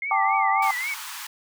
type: tone with vibrato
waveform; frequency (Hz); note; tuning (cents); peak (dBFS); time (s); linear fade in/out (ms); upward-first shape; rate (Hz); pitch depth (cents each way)
sine; 2105; C7; +10; -26; 0.02-0.94; 2; triangle; 3.7; 150
type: chord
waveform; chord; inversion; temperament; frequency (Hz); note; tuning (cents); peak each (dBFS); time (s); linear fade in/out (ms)
sine; G suspended second; none; equal; 784 / 880 / 1174.7; G5 / A5 / D6; 0 / 0 / 0; -23 / -24 / -23; 0.11-0.71; 2
type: high-pass noise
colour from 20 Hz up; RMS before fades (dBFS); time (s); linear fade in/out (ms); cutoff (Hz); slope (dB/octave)
pink; -36; 0.62-1.27; 5; 850; 96
effects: none